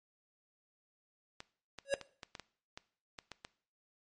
clicks, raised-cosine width 0.2 ms, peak -27 dBFS, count 10, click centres 1.404 / 1.787 / 2.013 / 2.232 / 2.352 / 2.397 / 2.775 / 3.188 / 3.317 / 3.449 s
square tone with exponential growth, 554.4 Hz, C#5, in tune, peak -26 dBFS, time 1.85-1.94 s, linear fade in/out 0 ms, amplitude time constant 18 ms
effects noise-tail reverb RT60 0.5 s tail -19 dB re dry + MP3 48 kbps

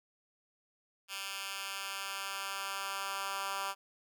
10% pulse tone with high-pass filter sweep, 196 Hz, G3, in tune, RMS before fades -39 dBFS, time 1.08-3.75 s, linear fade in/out 50 ms, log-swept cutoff 2200 to 1100 Hz, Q 1.3, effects none

